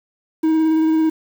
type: tone with vibrato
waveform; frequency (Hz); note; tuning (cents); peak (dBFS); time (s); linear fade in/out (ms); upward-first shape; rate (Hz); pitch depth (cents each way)
triangle; 317.6; D#4; +36; -11; 0.43-1.1; 10; square; 18; 12
effects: 7-bit